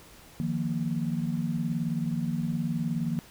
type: chord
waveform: sine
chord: Eb suspended second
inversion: none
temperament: equal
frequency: 155.56 / 174.61 / 233.1 Hz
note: Eb3 / F3 / Bb3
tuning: 0 / 0 / 0 cents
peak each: -31 dBFS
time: 0.4-3.19 s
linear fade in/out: 0 ms
effects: pink hiss -52 dBFS RMS until 3.3 s

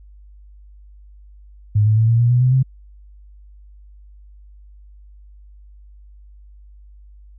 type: tone with pitch steps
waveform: sine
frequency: 104.7 / 108.14 / 111.7 / 115.37 / 119.16 / 123.08 / 127.13 / 131.31 Hz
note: G#2 / A2 / A2 / A#2 / A#2 / B2 / C3 / C3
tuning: +15 / -30 / +27 / -17 / +38 / -5 / -49 / +7 cents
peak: -11 dBFS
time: 1.75-2.63 s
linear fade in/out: 10 ms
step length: 110 ms
effects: added 50 Hz sine -41 dBFS peak until 7.38 s

